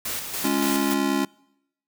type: noise with tremolo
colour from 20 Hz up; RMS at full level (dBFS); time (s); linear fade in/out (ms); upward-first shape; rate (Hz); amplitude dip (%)
white; -29; 0.05-0.94; 5; square; 3.5; 45
type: chord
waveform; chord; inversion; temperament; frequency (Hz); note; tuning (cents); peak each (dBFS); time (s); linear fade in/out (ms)
square; Db major; second; just; 207.9 / 277.2 / 346.5; Ab3 / Db4 / F4; +2 / 0 / -14; -28 / -24 / -28; 0.44-1.25; 5
effects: noise-tail reverb RT60 0.8 s tail -25 dB re dry